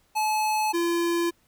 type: tone pair in turn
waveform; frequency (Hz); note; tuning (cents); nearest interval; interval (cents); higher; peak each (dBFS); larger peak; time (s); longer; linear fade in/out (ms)
square; 860 / 341.3; A5 / F4; -40 / -40; octave + major third; 1600; first; -23; neither; 0.15-0.73 / 0.73-1.31; neither; 20
effects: pink hiss -65 dBFS RMS until 1.47 s